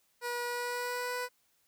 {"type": "tone with pitch glide", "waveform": "15% pulse", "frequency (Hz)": [483.1, 495.2], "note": ["B4", "B4"], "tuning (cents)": [-38, 5], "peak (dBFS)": -27, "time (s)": [0.21, 1.29], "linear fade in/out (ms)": 50, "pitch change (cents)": 43, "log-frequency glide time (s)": [0.45, 1.16], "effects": ["white hiss -72 dBFS RMS until 1.67 s"]}